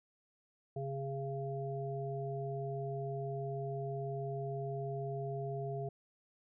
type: harmonic tone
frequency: 136.9 Hz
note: C#3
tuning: 21 cents flat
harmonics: 1 / 3 / 5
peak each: -39 / -41 / -43 dBFS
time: 0.76-5.89 s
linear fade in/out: 5 ms
effects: none

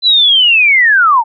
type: linear sweep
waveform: sine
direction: down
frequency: 4049 to 850 Hz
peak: -5 dBFS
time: 0.02-1.24 s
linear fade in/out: 50 ms
effects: none

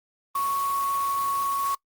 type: tone in noise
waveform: sine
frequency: 1108.7 Hz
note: C#6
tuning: in tune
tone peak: -23 dBFS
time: 0.35-1.75 s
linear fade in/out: 5 ms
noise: white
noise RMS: -37 dBFS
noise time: 0.35-1.75 s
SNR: +11 dB
effects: noise-tail reverb RT60 0.1 s tail -24 dB re dry + Opus 32 kbps

